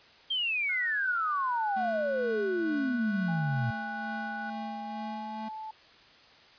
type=exponential sweep; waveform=sine; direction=down; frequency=3223 to 115.7 Hz; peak=-27 dBFS; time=0.3-3.71 s; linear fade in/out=10 ms
type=tone; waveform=sine; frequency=1480 Hz; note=F#6; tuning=in tune; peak=-37 dBFS; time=0.69-4.5 s; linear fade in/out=5 ms
type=tone with tremolo; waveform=square; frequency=220.5 Hz; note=A3; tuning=4 cents sharp; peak=-37 dBFS; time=1.76-5.49 s; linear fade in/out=10 ms; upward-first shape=sine; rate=2.2 Hz; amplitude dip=40%
type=tone with pitch glide; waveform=sine; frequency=814 to 872.4 Hz; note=G#5 to A5; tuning=-35 to -15 cents; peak=-37 dBFS; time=3.28-5.71 s; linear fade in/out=5 ms; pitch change=+120 cents; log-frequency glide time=4.8-5.56 s
effects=white hiss -56 dBFS RMS until 6.58 s + resampled to 11025 Hz